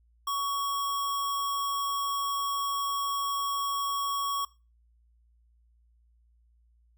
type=tone with sample-and-hold; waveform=sine; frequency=1122 Hz; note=C#6; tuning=21 cents sharp; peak=-27 dBFS; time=0.27-4.45 s; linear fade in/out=5 ms; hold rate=4410 Hz; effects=noise-tail reverb RT60 0.3 s tail -20 dB re dry + added 58 Hz sine -61 dBFS peak until 6.97 s